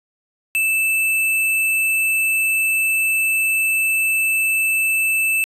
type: tone with sample-and-hold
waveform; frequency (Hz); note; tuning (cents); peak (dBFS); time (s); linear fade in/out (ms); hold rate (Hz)
sine; 2637; E7; 0; -15; 0.55-5.44; 0; 11025
effects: resampled to 32000 Hz